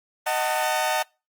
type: chord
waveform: sawtooth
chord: D# diminished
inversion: none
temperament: just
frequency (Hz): 622.3 / 746.7 / 896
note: D#5 / F#5 / A5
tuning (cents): 0 / +16 / +31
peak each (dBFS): -23 / -22 / -22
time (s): 0.26-1.03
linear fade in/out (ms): 10
effects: noise-tail reverb RT60 0.3 s tail -26 dB re dry + Opus 32 kbps